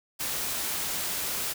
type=noise; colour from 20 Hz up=white; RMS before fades=-31 dBFS; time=0.19-1.54 s; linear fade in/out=20 ms; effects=none